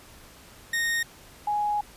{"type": "tone pair in turn", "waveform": ["40% pulse", "sine"], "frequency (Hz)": [1853, 832.4], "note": ["A#6", "G#5"], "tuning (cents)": [-11, 4], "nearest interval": "octave + major second", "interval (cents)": 1385, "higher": "first", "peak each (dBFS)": -23, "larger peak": "neither", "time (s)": [[0.73, 1.03], [1.47, 1.81]], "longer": "second", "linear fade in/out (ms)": 5, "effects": ["pink hiss -50 dBFS RMS until 1.96 s", "resampled to 32000 Hz"]}